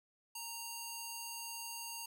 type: tone with band-pass filter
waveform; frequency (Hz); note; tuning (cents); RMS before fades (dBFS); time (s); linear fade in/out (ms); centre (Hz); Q
square; 927; A#5; -10; -45; 0.35-2.06; 5; 11000; 0.55
effects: none